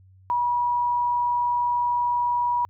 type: tone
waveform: sine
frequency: 967 Hz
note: B5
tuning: 37 cents flat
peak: -20 dBFS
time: 0.3-2.65 s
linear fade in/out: 0 ms
effects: added 94 Hz sine -50 dBFS peak until 2.69 s